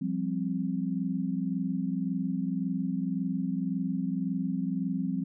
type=chord; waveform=sine; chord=F suspended second; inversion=none; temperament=just; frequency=174.61 / 196.44 / 261.9 Hz; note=F3 / G3 / C4; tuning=0 / +4 / +2 cents; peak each=-32 dBFS; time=0.01-5.24 s; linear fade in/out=10 ms; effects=none